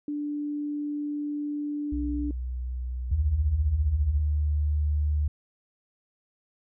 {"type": "tone", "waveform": "sine", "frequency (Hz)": 293.7, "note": "D4", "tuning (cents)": 0, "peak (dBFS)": -28, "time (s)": [0.08, 2.31], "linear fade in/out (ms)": 2}
{"type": "tone with vibrato", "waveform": "sine", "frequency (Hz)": 62.5, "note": "B1", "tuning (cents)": 21, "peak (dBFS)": -29, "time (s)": [1.92, 4.2], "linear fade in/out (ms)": 5, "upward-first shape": "triangle", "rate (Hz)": 4, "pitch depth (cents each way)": 10}
{"type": "tone with pitch glide", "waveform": "sine", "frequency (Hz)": [77.4, 74.76], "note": ["D#2", "D2"], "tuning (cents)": [-9, 31], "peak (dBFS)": -22, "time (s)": [3.11, 5.28], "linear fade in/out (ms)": 5, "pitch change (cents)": -60, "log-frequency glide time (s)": [3.82, 4.32]}
{"effects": []}